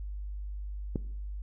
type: click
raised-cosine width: 3 ms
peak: -17 dBFS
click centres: 0.958 s
effects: noise-tail reverb RT60 0.7 s tail -19 dB re dry + added 50 Hz sine -35 dBFS peak until 1.42 s